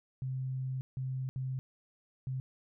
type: tone bursts at uneven times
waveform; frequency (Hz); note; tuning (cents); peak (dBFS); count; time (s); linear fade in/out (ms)
sine; 130.7; C3; -1; -33; 4; 0.22-0.81 / 0.97-1.29 / 1.36-1.59 / 2.27-2.4; 0
effects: none